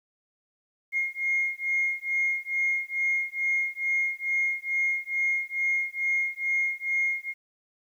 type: beating tone pair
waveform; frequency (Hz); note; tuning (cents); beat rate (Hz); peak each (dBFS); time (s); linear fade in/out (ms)
sine; 2139 / 2141.3; C7 / C7; +38 / +39; 2.3; -27; 0.92-7.34; 50
effects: tanh soft clip ceiling -17 dBFS + 10-bit